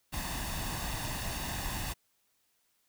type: noise with comb filter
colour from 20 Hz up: pink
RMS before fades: -36 dBFS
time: 0.12-1.94 s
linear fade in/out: 20 ms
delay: 1.1 ms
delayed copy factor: +0.6
effects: white hiss -74 dBFS RMS until 2.88 s